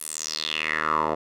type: tone with band-pass filter sweep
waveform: 10% pulse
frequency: 77.78 Hz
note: D#2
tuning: in tune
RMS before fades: -27 dBFS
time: 0-1.15 s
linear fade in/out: 10 ms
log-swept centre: 11000 to 700 Hz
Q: 4.8
effects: none